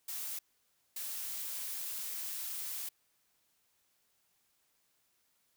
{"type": "noise bursts at uneven times", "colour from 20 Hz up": "blue", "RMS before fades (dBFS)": -40, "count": 2, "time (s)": [[0.08, 0.39], [0.96, 2.89]], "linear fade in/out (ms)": 5, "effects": ["white hiss -75 dBFS RMS until 5.56 s"]}